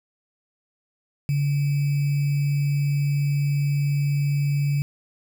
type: tone with sample-and-hold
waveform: sine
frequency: 142.8 Hz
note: D3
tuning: 48 cents flat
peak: -19 dBFS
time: 1.29-4.82 s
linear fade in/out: 0 ms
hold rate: 2450 Hz
effects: none